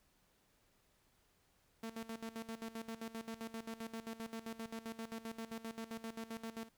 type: tone with tremolo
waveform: sawtooth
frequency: 225.7 Hz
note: A3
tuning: 44 cents sharp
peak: -38 dBFS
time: 1.83-6.69 s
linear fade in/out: 5 ms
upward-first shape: square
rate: 7.6 Hz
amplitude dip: 80%
effects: pink hiss -74 dBFS RMS until 6.77 s